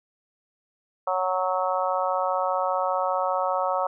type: harmonic tone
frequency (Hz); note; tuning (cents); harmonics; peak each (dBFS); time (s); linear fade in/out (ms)
185; F#3; 0; 3 / 4 / 5 / 6 / 7; -27 / -28 / -29 / -30 / -30; 1.07-3.87; 5
effects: none